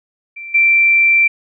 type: tone with level steps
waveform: sine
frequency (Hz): 2349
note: D7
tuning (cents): 0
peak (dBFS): -27 / -8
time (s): 0.36-1.28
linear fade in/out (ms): 10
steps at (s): 0.54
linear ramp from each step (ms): 10
effects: none